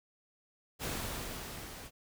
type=noise with level ramp; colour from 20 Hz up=pink; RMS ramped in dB=-36 to -48 dBFS; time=0.79-1.91 s; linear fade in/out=50 ms; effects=none